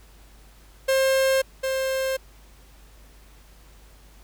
45% pulse tone pair in turn, 532 / 529.4 Hz, C5 / C5, +29 / +20 cents, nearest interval unison, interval 9 cents, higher first, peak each -18 / -23 dBFS, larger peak first, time 0.88-1.42 / 1.63-2.17 s, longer neither, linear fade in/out 10 ms, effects added 50 Hz sine -49 dBFS peak until 4.23 s + pink hiss -55 dBFS RMS until 4.23 s

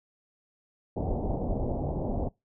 pink low-pass noise, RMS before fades -30 dBFS, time 0.96-2.29 s, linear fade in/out 10 ms, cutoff 800 Hz, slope 48 dB/octave, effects noise-tail reverb RT60 0.2 s tail -23 dB re dry

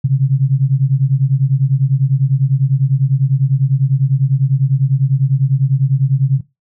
sine beating tone pair, 130.81 / 140.81 Hz, C3 / C#3, 0 / +27 cents, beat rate 10 Hz, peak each -13 dBFS, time 0.04-6.41 s, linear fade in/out 10 ms, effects noise-tail reverb RT60 0.2 s tail -18 dB re dry

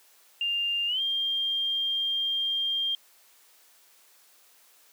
sine tone with pitch glide, 2800 to 3198 Hz, F7 to G7, +4 to +34 cents, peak -25 dBFS, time 0.41-2.95 s, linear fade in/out 2 ms, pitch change +230 cents, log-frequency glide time 0.87-1.01 s, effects white hiss -59 dBFS RMS until 4.92 s + high-pass 400 Hz 12 dB/octave

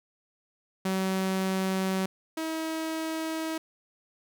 sawtooth tone pair in turn, 189.7 / 320.4 Hz, F#3 / E4, +43 / -49 cents, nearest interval major sixth, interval 908 cents, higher second, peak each -22 / -26 dBFS, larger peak first, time 0.85-2.06 / 2.37-3.58 s, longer neither, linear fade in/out 5 ms, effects none

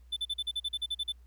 triangle tone bursts, 3520 Hz, A7, in tune, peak -28 dBFS, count 12, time 0.12-1.123 s, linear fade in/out 10 ms, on 46 ms, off 41 ms, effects added 60 Hz sine -52 dBFS peak until 1.26 s + pink hiss -73 dBFS RMS until 1.26 s

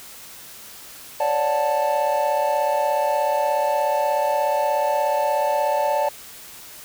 triangle chord, D major seventh, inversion third, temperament just, 550.6 / 587.3 / 734.2 / 881 Hz, C#5 / D5 / F#5 / A5, -12 / 0 / -14 / +2 cents, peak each -26 / -20 / -26 / -20 dBFS, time 1.2-6.09 s, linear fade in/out 5 ms, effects white hiss -41 dBFS RMS until 6.84 s

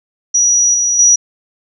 sine tone with level steps, 5820 Hz, F#8, 29 cents flat, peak -8 / -11 / -5 dBFS, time 0.34-1.16 s, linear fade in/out 10 ms, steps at 0.74 / 0.99 s, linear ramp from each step 2 ms, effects none

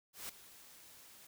white noise with ADSR envelope, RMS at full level -43 dBFS, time 0.13-1.27 s, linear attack 160 ms, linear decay 6 ms, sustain -15 dB, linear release 5 ms, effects none

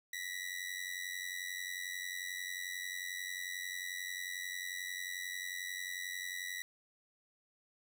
sawtooth ring-modulated tone, 1942 Hz, B6, 30 cents flat, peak -33 dBFS, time 0.13-6.62 s, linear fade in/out 0 ms, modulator 45.6 Hz, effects none

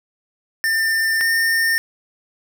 square tone pair in turn, 1796 / 1816.9 Hz, A6 / A#6, +35 / -45 cents, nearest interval unison, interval 20 cents, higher second, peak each -17 / -16 dBFS, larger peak second, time 0.64-1.21 / 1.21-1.78 s, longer neither, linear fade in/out 0 ms, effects none

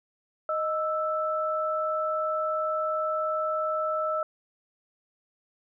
sine tone pair together, 622.3 / 1318.6 Hz, D#5 / E6, 0 / 0 cents, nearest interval octave + minor second, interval 1300 cents, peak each -28 dBFS, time 0.49-4.23 s, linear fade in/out 2 ms, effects none

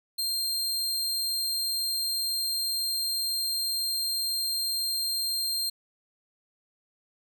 sawtooth tone, 4186 Hz, C8, in tune, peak -24 dBFS, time 0.18-5.7 s, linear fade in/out 10 ms, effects none

